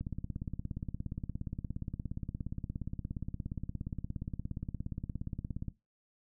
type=click train; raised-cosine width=5 ms; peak=-25 dBFS; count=98; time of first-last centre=0.01-5.683 s; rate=17.1 Hz; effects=noise-tail reverb RT60 0.2 s tail -17 dB re dry